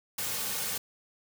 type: noise with comb filter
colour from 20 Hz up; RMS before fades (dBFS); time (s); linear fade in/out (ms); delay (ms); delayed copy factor
white; -33; 0.18-0.78; 5; 3; -0.55
effects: none